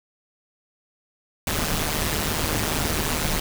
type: noise with amplitude modulation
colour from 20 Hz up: pink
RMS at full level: -21 dBFS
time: 1.47-3.4 s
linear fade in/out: 2 ms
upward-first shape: sine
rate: 155 Hz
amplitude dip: 80%
effects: none